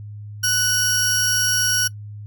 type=tone pair together; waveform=sawtooth; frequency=1487 / 5619 Hz; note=F#6 / F8; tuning=+8 / +10 cents; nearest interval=octave + major seventh; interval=2302 cents; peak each=-17 dBFS; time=0.43-1.88 s; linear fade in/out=10 ms; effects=noise-tail reverb RT60 0.1 s tail -22 dB re dry + added 104 Hz sine -32 dBFS peak until 2.26 s